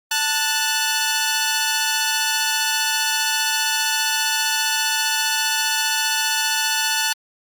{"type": "tone pair together", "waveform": "10% pulse", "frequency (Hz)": [880, 1471.7], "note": ["A5", "F#6"], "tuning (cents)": [0, -10], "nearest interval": "major sixth", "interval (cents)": 890, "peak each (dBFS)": -13, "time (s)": [0.11, 7.13], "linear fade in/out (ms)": 5, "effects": ["Opus 32 kbps"]}